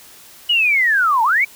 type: linear two-way sweep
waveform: sine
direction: down then up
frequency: 2957 to 858 to 2358 Hz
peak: -12 dBFS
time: 0.49-1.45 s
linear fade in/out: 10 ms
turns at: 1.23 s
effects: white hiss -43 dBFS RMS until 1.55 s